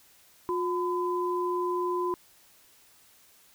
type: tone pair together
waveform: sine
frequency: 357.6 / 1010.9 Hz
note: F4 / B5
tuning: +41 / +40 cents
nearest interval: octave + tritone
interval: 1799 cents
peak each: -28 / -30 dBFS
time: 0.49-2.14 s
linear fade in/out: 0 ms
effects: white hiss -59 dBFS RMS until 3.54 s